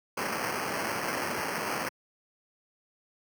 white noise with sample-and-hold, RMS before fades -32 dBFS, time 0.17-1.89 s, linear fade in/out 5 ms, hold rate 3675 Hz, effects high-pass 150 Hz 12 dB/octave

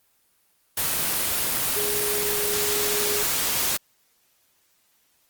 sine tone in noise, 415.3 Hz, G#4, in tune, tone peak -28 dBFS, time 1.76-3.23 s, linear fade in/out 5 ms, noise white, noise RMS -24 dBFS, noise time 0.77-3.77 s, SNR -7 dB, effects white hiss -65 dBFS RMS until 5.29 s + Opus 24 kbps

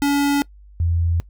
square / sine tone pair in turn, 284.3 / 84.52 Hz, C#4 / E2, +44 / +44 cents, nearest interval octave + major sixth, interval 2100 cents, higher first, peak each -16 dBFS, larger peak neither, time 0.02-0.42 / 0.8-1.2 s, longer neither, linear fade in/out 0 ms, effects noise-tail reverb RT60 0.1 s tail -22 dB re dry + added 50 Hz sine -42 dBFS peak until 1.29 s

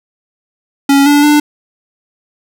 square tone with pitch steps, 278.5 / 289.8 / 296 Hz, C#4 / D4 / D4, +8 / -23 / +14 cents, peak -6 dBFS, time 0.89-1.4 s, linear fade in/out 5 ms, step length 170 ms, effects none

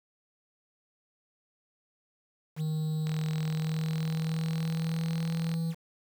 triangle tone with pitch glide, 156 to 164.32 Hz, D#3 to E3, +5 to -5 cents, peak -26 dBFS, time 2.56-5.75 s, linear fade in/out 50 ms, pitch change +90 cents, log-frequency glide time 3.26-5.35 s
click train, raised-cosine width 0.2 ms, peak -23 dBFS, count 104, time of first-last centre 3.07-5.54 s, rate 41.7 Hz
effects 8-bit

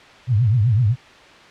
sine tone with vibrato, 113.2 Hz, A2, 50 cents sharp, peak -13 dBFS, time 0.27-0.96 s, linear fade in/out 50 ms, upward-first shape triangle, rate 7.9 Hz, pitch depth 270 cents each way, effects white hiss -44 dBFS RMS until 1.5 s + low-pass 3000 Hz 12 dB/octave

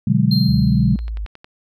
sine chord, G# half-diminished seventh, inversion first, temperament equal, 123.47 / 146.83 / 185 / 207.7 Hz, B2 / D3 / F#3 / G#3, 0 / 0 / 0 / 0 cents, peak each -18 dBFS, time 0.07-0.96 s, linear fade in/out 5 ms
triangle tone with exponential decay, 4186 Hz, C8, in tune, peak -18 dBFS, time 0.31-1.1 s, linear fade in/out 5 ms, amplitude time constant 170 ms
sine linear sweep, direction down, 72.9 to 50.4 Hz, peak -22 dBFS, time 0.48-1.26 s, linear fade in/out 10 ms
click train, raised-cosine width 0.3 ms, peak -23 dBFS, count 6, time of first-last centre 0.99-1.445 s, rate 11 Hz
effects none

